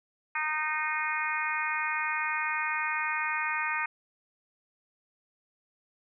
harmonic tone, 308 Hz, D#4, 17 cents flat, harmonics 3 / 4 / 5 / 6 / 7 / 8, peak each -35 / -35 / -35 / -35 / -35 / -35 dBFS, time 0.35-3.86 s, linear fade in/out 5 ms, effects none

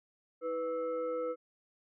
sine tone with frequency modulation, 494.9 Hz, B4, 4 cents sharp, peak -32 dBFS, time 0.41-1.36 s, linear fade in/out 50 ms, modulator 817 Hz, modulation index 0.6, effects none

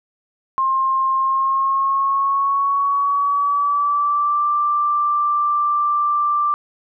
sine tone with pitch glide, 1062 to 1178.4 Hz, C6 to D6, +25 to +6 cents, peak -15 dBFS, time 0.58-6.54 s, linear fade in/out 0 ms, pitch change +181 cents, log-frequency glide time 1.14-4.46 s, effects none

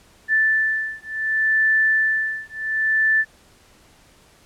sine beating tone pair, 1760 / 1760.68 Hz, A6 / A6, 0 / +1 cents, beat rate 0.68 Hz, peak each -20 dBFS, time 0.28-3.25 s, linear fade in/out 50 ms, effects pink hiss -53 dBFS RMS until 4.45 s + low-pass 11000 Hz 12 dB/octave

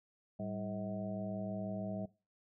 harmonic tone with a mistuned harmonic, 106.3 Hz, G#2, 41 cents sharp, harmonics 1 / 2 / 3 / 4 / 5 / 6 / 7, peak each -46 / -40 / -51 / -53 / -54 / -43 / -53 dBFS, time 0.39-2.06 s, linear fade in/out 10 ms, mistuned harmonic 2, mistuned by -140 cents, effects noise-tail reverb RT60 0.3 s tail -20 dB re dry

